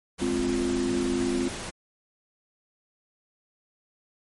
pink noise, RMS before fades -35 dBFS, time 0.18-1.71 s, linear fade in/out 20 ms
sine chord, F minor, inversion first, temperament equal, 207.7 / 261.6 / 349.2 Hz, Ab3 / C4 / F4, 0 / 0 / 0 cents, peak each -32 / -27 / -27 dBFS, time 0.21-1.49 s, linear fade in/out 10 ms
effects MP3 48 kbps

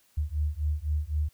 sine beating tone pair, 73.42 / 77.32 Hz, D2 / D#2, 0 / -10 cents, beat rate 3.9 Hz, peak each -29 / -29 dBFS, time 0.17-1.29 s, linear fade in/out 10 ms, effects white hiss -65 dBFS RMS until 1.33 s

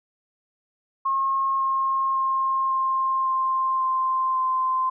sine tone with pitch steps, 1079 / 1072.2 / 1065.4 / 1058.6 / 1051.9 / 1045.3 / 1038.6 Hz, C#6 / C6 / C6 / C6 / C6 / C6 / C6, -47 / +42 / +31 / +20 / +9 / -2 / -13 cents, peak -20 dBFS, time 1.05-4.9 s, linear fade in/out 10 ms, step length 550 ms, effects none

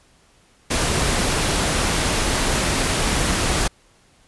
pink noise, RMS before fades -20 dBFS, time 0.7-3.68 s, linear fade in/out 10 ms, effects pink hiss -56 dBFS RMS until 4.27 s + resampled to 24000 Hz

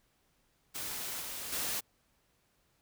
white noise with level steps, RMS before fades -39 / -41 / -35 dBFS, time 0.74-1.81 s, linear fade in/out 20 ms, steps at 1.2 / 1.52 s, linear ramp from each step 10 ms, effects pink hiss -73 dBFS RMS until 2.81 s

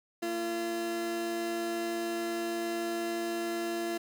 30% pulse tone pair together, 227.8 / 341.3 Hz, A#3 / F4, -40 / -40 cents, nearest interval perfect fifth, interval 700 cents, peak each -40 / -29 dBFS, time 0.22-3.98 s, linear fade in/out 10 ms, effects 10-bit

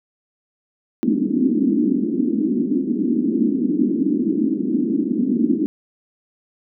pink band-pass noise, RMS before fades -19 dBFS, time 1.03-5.66 s, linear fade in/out 0 ms, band 220 to 320 Hz, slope 48 dB/octave, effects none

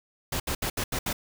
pink noise bursts at uneven times, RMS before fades -29 dBFS, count 6, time 0.32-0.4 / 0.47-0.55 / 0.62-0.7 / 0.77-0.84 / 0.92-0.99 / 1.06-1.13 s, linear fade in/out 5 ms, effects none

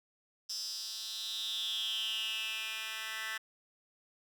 10% pulse tone with high-pass filter sweep, 220 Hz, A3, in tune, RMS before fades -38 dBFS, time 0.49-3.38 s, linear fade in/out 10 ms, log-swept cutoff 5200 to 1900 Hz, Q 7.6, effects none

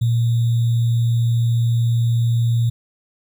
sine tone with sample-and-hold, 116.8 Hz, A#2, 4 cents sharp, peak -14 dBFS, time 0.01-2.7 s, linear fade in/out 10 ms, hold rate 3675 Hz, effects none

